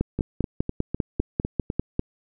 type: two click trains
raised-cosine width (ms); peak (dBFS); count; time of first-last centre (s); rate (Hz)
3; -13 / -9; 7 / 11; 0.19-1.701 / 0.01-1.994; 3.97 / 5.04
effects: none